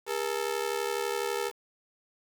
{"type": "ring-modulated tone", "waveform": "sawtooth", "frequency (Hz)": 440, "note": "A4", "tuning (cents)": 0, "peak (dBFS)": -22, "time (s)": [0.06, 1.52], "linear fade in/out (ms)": 50, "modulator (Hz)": 36, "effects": ["8-bit"]}